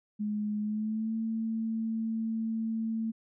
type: tone with pitch glide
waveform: sine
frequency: 210 to 223.8 Hz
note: G#3 to A3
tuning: +19 to +30 cents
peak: -29 dBFS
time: 0.19-3.12 s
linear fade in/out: 20 ms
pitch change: +111 cents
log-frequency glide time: 0.61-1.15 s
effects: none